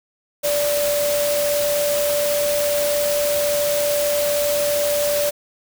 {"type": "tone in noise", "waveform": "sine", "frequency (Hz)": 583, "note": "D5", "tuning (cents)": -13, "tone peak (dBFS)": -18, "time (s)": [0.43, 5.31], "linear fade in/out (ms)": 20, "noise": "white", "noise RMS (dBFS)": -25, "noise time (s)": [0.43, 5.31], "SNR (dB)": 4, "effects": []}